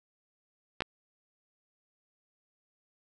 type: clicks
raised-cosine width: 0.3 ms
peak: -15 dBFS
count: 2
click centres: 0.806 / 0.821 s
effects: none